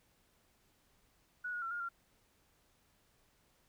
sine tone with pitch steps, 1467 / 1443 / 1354 / 1420 / 1380 Hz, F#6 / F#6 / E6 / F6 / F6, -15 / -44 / +46 / +28 / -21 cents, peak -37 dBFS, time 1.44-1.89 s, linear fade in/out 10 ms, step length 90 ms, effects pink hiss -72 dBFS RMS until 3.68 s

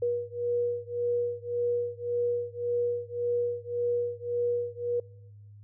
sine beating tone pair, 480.4 / 482.2 Hz, B4 / B4, -48 / -41 cents, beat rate 1.8 Hz, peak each -30 dBFS, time 0.02-5 s, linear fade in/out 5 ms, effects noise-tail reverb RT60 1.0 s tail -26 dB re dry + added 103 Hz sine -47 dBFS peak until 5.63 s

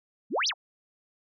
sine exponential two-way sweep, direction up then down, 171.2 to 6300 to 587 Hz, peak -24 dBFS, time 0.3-0.54 s, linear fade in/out 50 ms, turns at 0.48 s, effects none

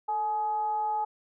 sine tone with frequency modulation, 848 Hz, G#5, 36 cents sharp, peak -26 dBFS, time 0.08-1.05 s, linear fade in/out 10 ms, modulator 403 Hz, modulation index 0.28, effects none

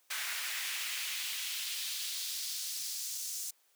pink noise with high-pass filter sweep, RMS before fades -38 dBFS, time 0.1-3.51 s, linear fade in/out 10 ms, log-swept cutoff 1700 to 6600 Hz, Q 1.5, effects white hiss -70 dBFS RMS until 3.75 s + high-pass 400 Hz 12 dB/octave

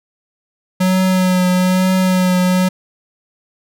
square tone with vibrato, 184.3 Hz, F#3, 7 cents flat, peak -12 dBFS, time 0.8-2.69 s, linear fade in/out 10 ms, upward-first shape triangle, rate 1.1 Hz, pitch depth 26 cents each way, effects none

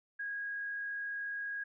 sine tone with frequency modulation, 1643 Hz, G#6, 19 cents flat, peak -36 dBFS, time 0.19-1.64 s, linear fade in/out 10 ms, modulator 56.7 Hz, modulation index 0.31, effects none

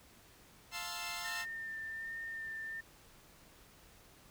10% pulse chord, F major seventh, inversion none, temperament equal, 698.5 / 880 / 1046.5 / 1318.5 Hz, F5 / A5 / C6 / E6, 0 / 0 / 0 / 0 cents, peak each -37 dBFS, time 0.71-1.46 s, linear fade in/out 50 ms
sine tone with vibrato, 1804 Hz, A6, 43 cents sharp, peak -40 dBFS, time 1.24-2.81 s, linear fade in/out 10 ms, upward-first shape sine, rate 1.3 Hz, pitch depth 17 cents each way
effects pink hiss -61 dBFS RMS until 4.3 s

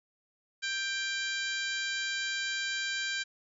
harmonic tone, 788 Hz, G5, 9 cents sharp, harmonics 2 / 3 / 4 / 5 / 6 / 7 / 8 / 9, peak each -34 / -39 / -40 / -39 / -42 / -48 / -48 / -44 dBFS, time 0.62-3.24 s, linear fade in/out 20 ms, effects none

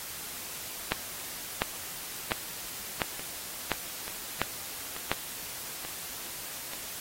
two click trains, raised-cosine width 0.3 ms, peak -21 / -9 dBFS, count 6 / 7, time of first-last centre 2.31-6.735 / 0.92-5.116 s, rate 1.13 / 1.43 Hz, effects white hiss -40 dBFS RMS until 7 s + AAC 48 kbps

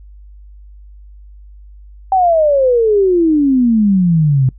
sine exponential sweep, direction down, 780 to 126.7 Hz, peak -8 dBFS, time 2.12-4.49 s, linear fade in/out 2 ms, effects noise-tail reverb RT60 0.1 s tail -23 dB re dry + added 50 Hz sine -35 dBFS peak until 4.58 s

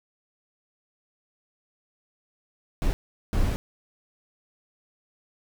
brown noise bursts at uneven times, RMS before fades -23 dBFS, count 2, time 2.82-2.93 / 3.33-3.56 s, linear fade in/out 0 ms, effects none

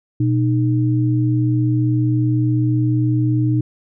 sine tone pair together, 121.73 / 307.1 Hz, B2 / D#4, -25 / -23 cents, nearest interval octave + major third, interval 1602 cents, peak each -15 / -19 dBFS, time 0.2-3.61 s, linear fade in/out 5 ms, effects none

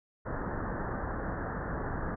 pink low-pass noise, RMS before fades -35 dBFS, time 0.25-2.16 s, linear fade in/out 20 ms, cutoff 1800 Hz, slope 96 dB/octave, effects none

